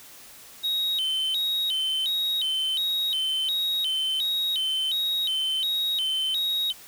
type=tone with vibrato; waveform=triangle; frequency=3410 Hz; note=G#7; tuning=45 cents sharp; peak=-22 dBFS; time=0.63-6.73 s; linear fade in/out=20 ms; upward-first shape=square; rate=1.4 Hz; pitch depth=180 cents each way; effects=white hiss -47 dBFS RMS until 6.87 s